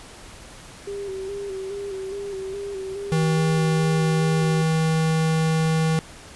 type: tone with vibrato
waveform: sine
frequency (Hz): 392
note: G4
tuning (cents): 0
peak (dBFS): -28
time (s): 0.87-4.62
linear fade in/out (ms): 5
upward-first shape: square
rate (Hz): 2.4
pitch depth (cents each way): 39
type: tone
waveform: square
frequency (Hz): 160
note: D#3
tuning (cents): +49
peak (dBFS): -19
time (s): 3.12-5.99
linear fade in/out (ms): 0
effects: pink hiss -43 dBFS RMS until 6.35 s + resampled to 24000 Hz